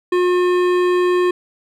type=tone with hard clipping; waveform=triangle; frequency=359 Hz; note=F4; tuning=48 cents sharp; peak=-15 dBFS; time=0.12-1.31 s; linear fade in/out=5 ms; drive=18 dB; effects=none